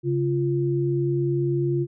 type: tone pair together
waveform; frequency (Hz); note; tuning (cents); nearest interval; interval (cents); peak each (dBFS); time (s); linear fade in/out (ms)
sine; 137.89 / 347.2; C#3 / F4; -9 / -10; octave + major third; 1599; -23; 0.03-1.87; 50
effects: none